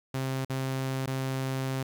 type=tone with dropouts; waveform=sawtooth; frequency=132.6 Hz; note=C3; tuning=23 cents sharp; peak=-25 dBFS; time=0.14-1.83 s; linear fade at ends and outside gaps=5 ms; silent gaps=0.449-0.497 / 1.062-1.074 s; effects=11-bit